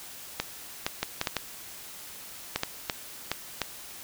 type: clicks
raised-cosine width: 0.2 ms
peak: -9 dBFS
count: 11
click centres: 0.4 / 0.865 / 1.03 / 1.214 / 1.272 / 1.367 / 2.56 / 2.634 / 2.898 / 3.316 / 3.617 s
effects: white hiss -44 dBFS RMS until 4.03 s